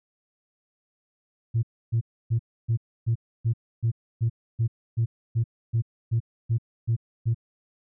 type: tone bursts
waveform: sine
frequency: 114.9 Hz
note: A#2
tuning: 25 cents flat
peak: -18 dBFS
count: 16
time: 1.54-7.346 s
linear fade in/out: 20 ms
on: 91 ms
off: 290 ms
effects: tanh soft clip ceiling -17 dBFS